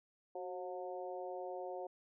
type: harmonic tone with a mistuned harmonic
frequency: 180 Hz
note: F#3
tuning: 47 cents flat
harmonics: 2 / 3 / 4 / 5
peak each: -46 / -45 / -46 / -53 dBFS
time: 0.35-1.87 s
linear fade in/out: 5 ms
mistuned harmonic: 2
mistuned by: +50 cents
effects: none